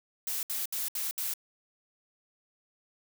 blue noise bursts, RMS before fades -33 dBFS, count 5, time 0.27-1.338 s, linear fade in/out 2 ms, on 160 ms, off 67 ms, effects none

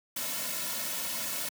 white noise with comb filter, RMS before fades -34 dBFS, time 0.16-1.49 s, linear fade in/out 5 ms, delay 2.5 ms, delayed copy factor -0.75, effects high-pass 150 Hz 12 dB/octave

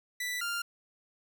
sawtooth tone pair in turn, 1975.5 / 1396.9 Hz, B6 / F6, 0 / 0 cents, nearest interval tritone, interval 600 cents, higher first, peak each -29 / -28 dBFS, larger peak second, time 0.2-0.41 / 0.41-0.62 s, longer neither, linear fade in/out 5 ms, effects none

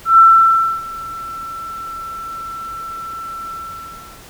sine tone with ADSR envelope, 1339 Hz, E6, 27 cents sharp, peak -3 dBFS, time 0.05-4.25 s, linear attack 130 ms, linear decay 630 ms, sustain -22 dB, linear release 720 ms, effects pink hiss -40 dBFS RMS until 4.29 s

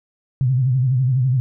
sine tone with vibrato, 128.6 Hz, C3, 30 cents flat, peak -14 dBFS, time 0.41-1.4 s, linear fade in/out 0 ms, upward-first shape sine, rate 12 Hz, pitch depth 100 cents each way, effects none

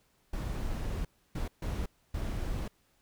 brown noise bursts at uneven times, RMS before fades -34 dBFS, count 4, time 0.33-1.05 / 1.35-1.48 / 1.62-1.86 / 2.14-2.68 s, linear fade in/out 5 ms, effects pink hiss -70 dBFS RMS until 3.01 s

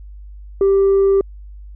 sine tone, 392 Hz, G4, in tune, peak -8 dBFS, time 0.61-1.21 s, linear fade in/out 2 ms, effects tanh soft clip ceiling -9 dBFS + added 50 Hz sine -33 dBFS peak until 1.75 s

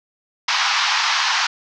pink band-pass noise, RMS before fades -19 dBFS, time 0.48-1.47 s, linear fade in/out 5 ms, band 850 to 5900 Hz, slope 48 dB/octave, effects none

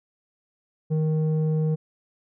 square tone with low-pass filter, 156.3 Hz, D#3, 8 cents sharp, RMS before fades -23 dBFS, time 0.9-1.76 s, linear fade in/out 20 ms, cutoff 350 Hz, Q 3.3, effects none

